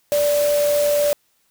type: tone in noise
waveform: sine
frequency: 584 Hz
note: D5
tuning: 10 cents flat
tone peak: -15 dBFS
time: 0.12-1.13 s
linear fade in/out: 0 ms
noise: white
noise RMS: -28 dBFS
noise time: 0.12-1.13 s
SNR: +10 dB
effects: white hiss -64 dBFS RMS until 1.5 s